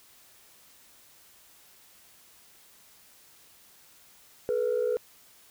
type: tone pair together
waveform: sine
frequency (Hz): 430.3 / 490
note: A4 / B4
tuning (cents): -39 / -14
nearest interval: major second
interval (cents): 225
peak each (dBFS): -27 / -25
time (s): 4.49-4.97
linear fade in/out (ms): 0
effects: tanh soft clip ceiling -20 dBFS + white hiss -57 dBFS RMS until 5.5 s